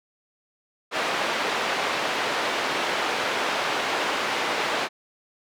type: band-pass noise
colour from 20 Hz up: pink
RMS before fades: -26 dBFS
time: 0.91-4.89 s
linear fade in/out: 50 ms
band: 490 to 3400 Hz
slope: 12 dB/octave
effects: none